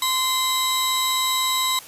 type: tone pair together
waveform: sawtooth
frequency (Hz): 1037 / 3895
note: C6 / B7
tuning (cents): -16 / -25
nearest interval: octave + major seventh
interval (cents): 2291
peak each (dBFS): -19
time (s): 0.02-1.79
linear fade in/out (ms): 2
effects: white hiss -42 dBFS RMS until 1.87 s + resampled to 32000 Hz